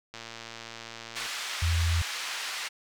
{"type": "click train", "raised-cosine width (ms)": 0.2, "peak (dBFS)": -23, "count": 130, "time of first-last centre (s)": [0.14, 1.262], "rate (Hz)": 115}
{"type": "band-pass noise", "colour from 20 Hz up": "pink", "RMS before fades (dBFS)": -35, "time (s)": [1.15, 2.69], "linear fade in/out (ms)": 20, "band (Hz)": [1500, 6000], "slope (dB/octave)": 12}
{"type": "tone", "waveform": "sine", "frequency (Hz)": 84, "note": "E2", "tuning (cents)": 33, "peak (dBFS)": -23, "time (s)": [1.62, 2.02], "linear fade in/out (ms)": 5}
{"effects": []}